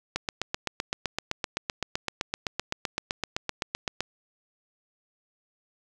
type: click train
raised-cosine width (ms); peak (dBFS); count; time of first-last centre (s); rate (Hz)
0.2; -10; 31; 0.16-4.006; 7.8
effects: none